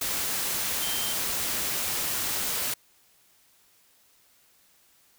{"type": "tone in noise", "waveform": "sine", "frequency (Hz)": 3136, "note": "G7", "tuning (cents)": 0, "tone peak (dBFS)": -34, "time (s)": [0.82, 1.13], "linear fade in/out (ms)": 5, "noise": "white", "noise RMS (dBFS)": -29, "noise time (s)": [0.01, 2.74], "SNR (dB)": -8, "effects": ["white hiss -62 dBFS RMS until 5.18 s"]}